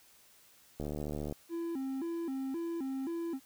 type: click train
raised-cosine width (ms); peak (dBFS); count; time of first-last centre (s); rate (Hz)
2; -25; 40; 0.8-1.324; 74.4
type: tone with vibrato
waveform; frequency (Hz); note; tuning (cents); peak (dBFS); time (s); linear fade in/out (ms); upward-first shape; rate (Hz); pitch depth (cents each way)
triangle; 299.6; D4; +35; -32; 1.49-3.4; 50; square; 1.9; 200
effects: white hiss -62 dBFS RMS until 3.45 s